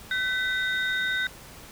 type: tone cluster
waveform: sine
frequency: 1521 / 1983 / 3706 Hz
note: F#6 / B6 / A#7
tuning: +47 / +7 / -11 cents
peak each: -25 / -31 / -30 dBFS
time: 0.11-1.27 s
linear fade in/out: 2 ms
effects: tanh soft clip ceiling -18 dBFS + pink hiss -46 dBFS RMS until 1.71 s